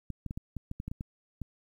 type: clicks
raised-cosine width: 5 ms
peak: -24 dBFS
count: 11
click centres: 0.103 / 0.263 / 0.309 / 0.375 / 0.567 / 0.714 / 0.801 / 0.88 / 0.915 / 1.009 / 1.417 s
effects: 10-bit